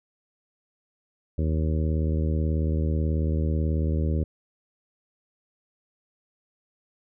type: harmonic tone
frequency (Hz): 78.3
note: D#2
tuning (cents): +11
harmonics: 1 / 2 / 3 / 4 / 5 / 6 / 7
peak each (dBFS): -23 / -29 / -33 / -35 / -37 / -39 / -40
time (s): 1.38-4.24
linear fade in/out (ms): 5
effects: none